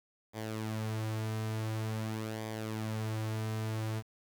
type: tone with flanger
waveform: sawtooth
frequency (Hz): 109.6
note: A2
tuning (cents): -6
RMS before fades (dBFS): -36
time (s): 0.33-4.03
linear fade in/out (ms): 50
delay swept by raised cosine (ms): 0.72 to 5.62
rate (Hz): 0.47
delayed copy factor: -0.55
effects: 10-bit